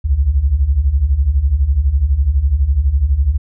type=beating tone pair; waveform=sine; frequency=61.1 / 73.1 Hz; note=B1 / D2; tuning=-18 / -7 cents; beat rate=12 Hz; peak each=-16 / -12 dBFS; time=0.04-3.38 s; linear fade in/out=20 ms; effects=none